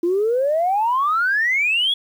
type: exponential sweep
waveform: sine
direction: up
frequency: 334 to 3420 Hz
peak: -15 dBFS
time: 0.03-1.94 s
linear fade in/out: 5 ms
effects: tanh soft clip ceiling -11 dBFS + 8-bit